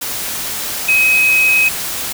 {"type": "tone in noise", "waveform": "sine", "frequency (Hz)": 2539, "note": "D#7", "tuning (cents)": 34, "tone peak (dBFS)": -9, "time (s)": [0.88, 1.69], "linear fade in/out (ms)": 10, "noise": "white", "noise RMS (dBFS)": -22, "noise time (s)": [0.01, 2.13], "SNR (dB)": 10, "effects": []}